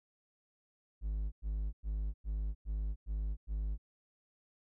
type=tone bursts; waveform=triangle; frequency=51.91 Hz; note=G#1; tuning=in tune; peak=-31 dBFS; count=7; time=1.01-3.78 s; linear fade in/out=50 ms; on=310 ms; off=100 ms; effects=none